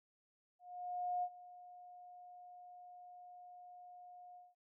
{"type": "tone with ADSR envelope", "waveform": "sine", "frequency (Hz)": 717, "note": "F5", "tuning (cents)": 45, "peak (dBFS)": -34, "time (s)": [0.59, 4.55], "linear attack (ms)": 640, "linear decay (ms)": 59, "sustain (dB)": -19, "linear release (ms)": 190, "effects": []}